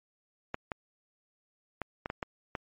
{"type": "clicks", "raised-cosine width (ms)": 0.5, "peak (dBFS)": -18, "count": 7, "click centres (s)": [0.544, 0.718, 1.817, 2.059, 2.101, 2.228, 2.552], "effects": ["MP3 48 kbps"]}